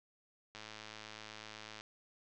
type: click train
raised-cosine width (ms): 0.2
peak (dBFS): -30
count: 137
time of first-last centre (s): 0.55-1.809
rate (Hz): 108
effects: low-pass 7000 Hz 12 dB/octave + 12-bit